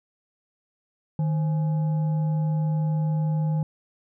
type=tone with frequency modulation; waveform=sine; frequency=155.56 Hz; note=D#3; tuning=in tune; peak=-21 dBFS; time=1.19-3.63 s; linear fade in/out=2 ms; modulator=683 Hz; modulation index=0.22; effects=none